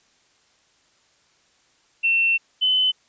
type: tone pair in turn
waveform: sine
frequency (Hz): 2700 / 3031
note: E7 / F#7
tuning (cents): +41 / +41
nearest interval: major second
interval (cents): 200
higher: second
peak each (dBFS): -16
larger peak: neither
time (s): 2.03-2.38 / 2.61-2.92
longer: first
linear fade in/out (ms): 20
effects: white hiss -61 dBFS RMS until 3.08 s + resampled to 16000 Hz